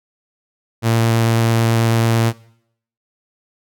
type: tone with vibrato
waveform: sawtooth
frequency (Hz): 114.6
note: A#2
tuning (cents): -29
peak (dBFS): -9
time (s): 0.82-2.33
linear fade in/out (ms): 50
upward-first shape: triangle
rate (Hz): 9.1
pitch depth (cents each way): 10
effects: noise-tail reverb RT60 0.7 s tail -21 dB re dry